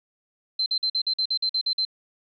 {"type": "tone bursts", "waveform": "sine", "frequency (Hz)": 4100, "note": "C8", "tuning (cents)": -36, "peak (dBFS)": -21, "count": 11, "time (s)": [0.59, 1.851], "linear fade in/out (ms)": 5, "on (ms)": 71, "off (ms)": 48, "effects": []}